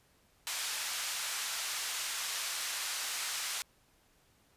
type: band-pass noise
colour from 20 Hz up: white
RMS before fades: -37 dBFS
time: 0.47-3.62 s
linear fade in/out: 0 ms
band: 1000 to 8000 Hz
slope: 12 dB/octave
effects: pink hiss -68 dBFS RMS until 4.56 s + resampled to 32000 Hz